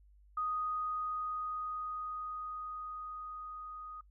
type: tone with level ramp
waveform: sine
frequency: 1244.5 Hz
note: D#6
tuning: in tune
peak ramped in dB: -32 to -44 dBFS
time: 0.37-4.01 s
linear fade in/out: 5 ms
effects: noise-tail reverb RT60 0.1 s tail -20 dB re dry + added 50 Hz sine -59 dBFS peak until 4.1 s